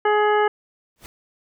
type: harmonic tone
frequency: 420.1 Hz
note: G#4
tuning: 20 cents sharp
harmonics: 1 / 2 / 3 / 4 / 5 / 7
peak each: -18 / -20 / -25 / -26 / -32 / -36 dBFS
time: 0.05-0.48 s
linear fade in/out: 5 ms
type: noise with exponential growth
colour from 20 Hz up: pink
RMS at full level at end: -36 dBFS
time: 0.96-1.06 s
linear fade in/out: 0 ms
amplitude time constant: 21 ms
effects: none